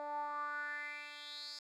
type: tone with band-pass filter sweep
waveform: 10% pulse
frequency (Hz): 293.7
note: D4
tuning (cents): 0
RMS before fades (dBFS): -43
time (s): 0-1.59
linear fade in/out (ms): 0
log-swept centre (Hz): 700 to 5200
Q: 5.6
effects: none

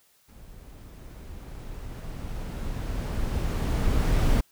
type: noise with level ramp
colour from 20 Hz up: brown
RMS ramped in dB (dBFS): -48 to -20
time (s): 0.28-4.41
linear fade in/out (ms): 10
effects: white hiss -63 dBFS RMS until 4.51 s

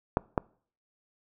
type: clicks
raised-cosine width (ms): 1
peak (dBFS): -8 / -10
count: 2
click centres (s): 0.171 / 0.378
effects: noise-tail reverb RT60 0.5 s tail -25 dB re dry

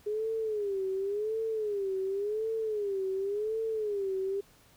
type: tone with vibrato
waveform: sine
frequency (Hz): 412.6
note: G#4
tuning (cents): -11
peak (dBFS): -29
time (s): 0.06-4.41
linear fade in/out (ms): 10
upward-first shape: sine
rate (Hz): 0.91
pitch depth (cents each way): 140
effects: pink hiss -61 dBFS RMS until 4.76 s

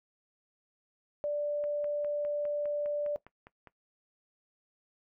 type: tone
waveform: sine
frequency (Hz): 587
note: D5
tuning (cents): -1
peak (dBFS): -29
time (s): 1.24-3.16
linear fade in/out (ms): 0
type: click train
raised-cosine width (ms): 0.5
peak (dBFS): -35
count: 11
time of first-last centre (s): 1.64-3.673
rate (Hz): 4.92
effects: noise-tail reverb RT60 0.1 s tail -17 dB re dry

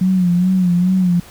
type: tone with vibrato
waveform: sine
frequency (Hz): 181.1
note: F#3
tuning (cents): -37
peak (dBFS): -11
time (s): 0.01-1.2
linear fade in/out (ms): 5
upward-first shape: sine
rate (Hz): 2.4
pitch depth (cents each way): 67
effects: pink hiss -41 dBFS RMS until 1.3 s

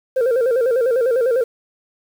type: tone with vibrato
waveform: sine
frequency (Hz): 491.2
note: B4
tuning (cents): -9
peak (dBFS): -11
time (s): 0.16-1.44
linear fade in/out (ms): 10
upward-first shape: square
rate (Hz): 10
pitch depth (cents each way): 100
effects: tanh soft clip ceiling -13 dBFS + 7-bit

